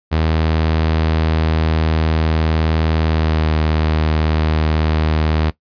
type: tone with pitch glide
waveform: sawtooth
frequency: 79.6 to 78.14 Hz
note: D#2 to D#2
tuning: +40 to +8 cents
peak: -10 dBFS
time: 0.11-5.51 s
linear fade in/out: 20 ms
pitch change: -32 cents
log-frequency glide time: 3.07-3.49 s
effects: noise-tail reverb RT60 0.1 s tail -17 dB re dry + resampled to 11025 Hz